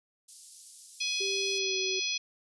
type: high-pass noise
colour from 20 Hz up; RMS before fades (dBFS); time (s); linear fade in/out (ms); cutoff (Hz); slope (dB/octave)
white; -48; 0.28-1.59; 10; 4600; 24
type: harmonic tone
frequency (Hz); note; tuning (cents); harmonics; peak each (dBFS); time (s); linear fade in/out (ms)
839; G#5; +17; 3 / 4 / 5 / 6 / 7; -34 / -35 / -36 / -37 / -37; 1-2.18; 10
type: tone with pitch glide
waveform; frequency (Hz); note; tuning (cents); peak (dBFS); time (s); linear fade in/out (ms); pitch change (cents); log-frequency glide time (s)
sine; 392 to 379.3; G4 to F#4; 0 to +43; -34; 1.2-2; 10; -57; 1.54-1.77
effects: resampled to 24000 Hz